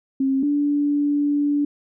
sine tone pair in turn, 268.6 / 289.9 Hz, C4 / D4, +46 / -22 cents, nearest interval minor second, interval 132 cents, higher second, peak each -17 dBFS, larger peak neither, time 0.2-0.43 / 0.43-1.65 s, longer second, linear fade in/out 5 ms, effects none

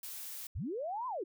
blue noise, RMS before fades -44 dBFS, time 0.03-0.47 s, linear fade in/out 2 ms
sine linear two-way sweep, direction up then down, 46.25 to 1049 to 312.5 Hz, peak -35 dBFS, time 0.55-1.24 s, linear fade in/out 10 ms, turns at 1.07 s
effects none

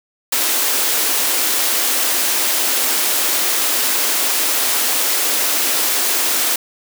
white high-pass noise, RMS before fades -17 dBFS, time 0.32-6.56 s, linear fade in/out 5 ms, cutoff 250 Hz, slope 48 dB/octave, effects none

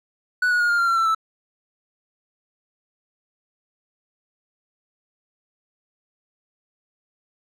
triangle tone with pitch steps, 1480 / 1455.4 / 1431.2 / 1407.5 / 1384.1 / 1361.1 / 1338.5 / 1316.2 Hz, F#6 / F#6 / F6 / F6 / F6 / F6 / E6 / E6, 0 / -29 / +42 / +13 / -16 / -45 / +26 / -3 cents, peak -15 dBFS, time 0.42-1.148 s, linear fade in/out 5 ms, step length 91 ms, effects none

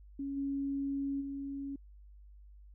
sine tone with level steps, 277.2 Hz, C#4, in tune, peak -35 / -32 / -37 dBFS, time 0.19-1.76 s, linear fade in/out 5 ms, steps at 0.36 / 1.2 s, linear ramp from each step 20 ms, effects added 50 Hz sine -52 dBFS peak until 2.74 s

